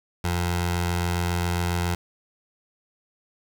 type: tone with notch filter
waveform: 15% pulse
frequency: 87.31 Hz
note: F2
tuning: in tune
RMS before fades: -25 dBFS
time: 0.24-1.95 s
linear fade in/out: 5 ms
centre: 260 Hz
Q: 1
effects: 8-bit